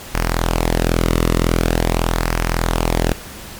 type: tone with flanger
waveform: sawtooth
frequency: 41.82 Hz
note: E1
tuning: 26 cents sharp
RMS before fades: -17 dBFS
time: 0.14-3.13 s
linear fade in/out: 0 ms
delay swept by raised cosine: 0.26 to 1.26 ms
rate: 0.44 Hz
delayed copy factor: -0.55
effects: pink hiss -34 dBFS RMS until 3.59 s + MP3 96 kbps